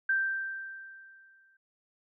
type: tone with exponential decay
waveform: sine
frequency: 1568 Hz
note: G6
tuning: in tune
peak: -23 dBFS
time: 0.09-1.57 s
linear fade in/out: 5 ms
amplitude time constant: 320 ms
effects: none